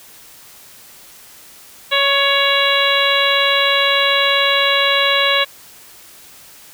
harmonic tone with a mistuned harmonic, 559 Hz, C#5, 14 cents sharp, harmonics 1 / 2 / 3 / 4 / 5 / 6 / 7, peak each -20 / -20 / -20 / -20 / -20 / -20 / -20 dBFS, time 1.91-5.45 s, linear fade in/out 20 ms, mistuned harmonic 2, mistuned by -22 cents, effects white hiss -42 dBFS RMS until 6.73 s

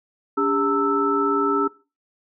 sine tone cluster, 285.7 / 402.5 / 907 / 1317 Hz, D4 / G4 / A#5 / E6, -48 / +46 / -48 / -2 cents, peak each -23 / -23 / -29 / -21 dBFS, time 0.37-1.68 s, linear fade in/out 10 ms, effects noise-tail reverb RT60 0.3 s tail -19 dB re dry

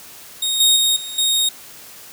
sawtooth tone with level steps, 3728 Hz, A#7, 1 cent flat, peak -15 / -8 / -11 / -25 / -12 dBFS, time 0.42-1.49 s, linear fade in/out 5 ms, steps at 0.6 / 0.76 / 0.96 / 1.18 s, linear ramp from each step 5 ms, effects white hiss -40 dBFS RMS until 2.12 s + high-pass 60 Hz 12 dB/octave

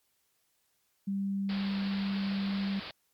sine tone, 196.8 Hz, G3, 7 cents sharp, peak -29 dBFS, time 1.07-2.8 s, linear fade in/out 10 ms
white low-pass noise, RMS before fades -43 dBFS, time 1.49-2.91 s, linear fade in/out 2 ms, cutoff 4800 Hz, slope 96 dB/octave
effects white hiss -74 dBFS RMS until 3.13 s + MP3 96 kbps

